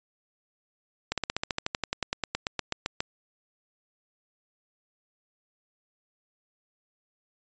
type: slowing click train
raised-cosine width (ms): 0.2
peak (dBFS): -10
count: 21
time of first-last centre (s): 1.12-3.005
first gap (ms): 57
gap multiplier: 1.05
effects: resampled to 16000 Hz